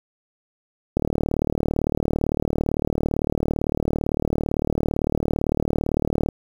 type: click train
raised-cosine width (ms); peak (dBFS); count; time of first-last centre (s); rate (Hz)
2; -8; 202; 0.97-6.287; 37.8
effects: 7-bit